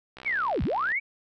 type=click train; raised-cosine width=0.3 ms; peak=-26 dBFS; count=49; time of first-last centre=0.17-0.919 s; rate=64.1 Hz
type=linear two-way sweep; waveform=sine; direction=down then up; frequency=2349 to 38.28 to 2349 Hz; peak=-24 dBFS; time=0.25-1 s; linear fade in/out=20 ms; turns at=0.63 s
effects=none